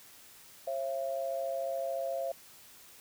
sine tone pair together, 540.2 / 674 Hz, C#5 / E5, -45 / +38 cents, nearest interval major third, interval 383 cents, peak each -35 / -34 dBFS, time 0.67-2.32 s, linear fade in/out 5 ms, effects white hiss -55 dBFS RMS until 3 s

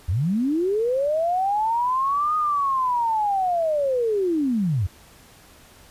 sine linear two-way sweep, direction up then down, 73.42 to 1244.5 to 80.6 Hz, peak -19 dBFS, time 0.08-4.87 s, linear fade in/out 10 ms, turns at 2.36 s, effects pink hiss -50 dBFS RMS until 5.9 s + resampled to 32000 Hz

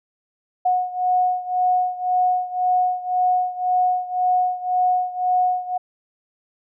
sine beating tone pair, 729 / 730.9 Hz, F#5 / F#5, -26 / -21 cents, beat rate 1.9 Hz, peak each -19 / -22 dBFS, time 0.65-5.78 s, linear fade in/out 10 ms, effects none

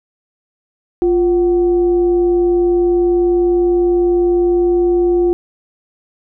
sine tone with frequency modulation, 350.1 Hz, F4, 4 cents sharp, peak -10 dBFS, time 1.02-5.33 s, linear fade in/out 0 ms, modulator 400 Hz, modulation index 0.27, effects none

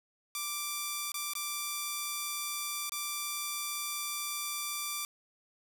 5% pulse tone with dropouts, 1174.7 Hz, D6, in tune, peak -22 dBFS, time 0.35-5.05 s, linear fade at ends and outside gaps 1 ms, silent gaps 1.119-1.142 / 1.335-1.352 / 2.895-2.92 s, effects none

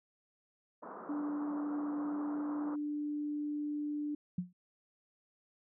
white band-pass noise, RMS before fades -47 dBFS, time 0.82-2.76 s, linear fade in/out 10 ms, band 180 to 1300 Hz, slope 48 dB/octave
sine tone with pitch glide, 293.7 to 295.7 Hz, D4 to D4, 0 to +12 cents, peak -34 dBFS, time 1.09-4.15 s, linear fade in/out 5 ms, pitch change +12 cents, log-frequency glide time 1.91-2.83 s
sine tone with exponential decay, 179.2 Hz, F3, 45 cents sharp, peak -29 dBFS, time 4.38-4.53 s, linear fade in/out 5 ms, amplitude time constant 32 ms
effects none

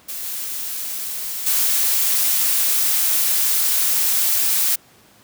blue noise with level steps, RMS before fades -29 / -27 / -18 dBFS, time 0.08-4.76 s, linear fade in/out 10 ms, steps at 0.23 / 1.46 s, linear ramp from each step 10 ms, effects pink hiss -51 dBFS RMS until 5.23 s + high-pass 100 Hz 12 dB/octave

